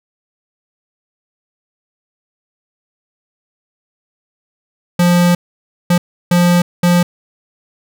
square tone bursts at uneven times, 175.5 Hz, F3, 9 cents sharp, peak -9 dBFS, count 4, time 4.99-5.35 / 5.9-5.98 / 6.31-6.62 / 6.83-7.03 s, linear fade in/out 5 ms, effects none

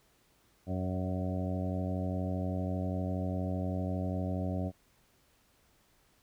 harmonic tone with a mistuned harmonic, 92.5 Hz, F#2, in tune, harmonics 1 / 2 / 3 / 4 / 5 / 6 / 7 / 8, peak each -34 / -36 / -39 / -47 / -48 / -43 / -43 / -47 dBFS, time 0.66-4.72 s, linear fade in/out 50 ms, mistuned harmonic 6, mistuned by +26 cents, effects pink hiss -68 dBFS RMS until 6.22 s

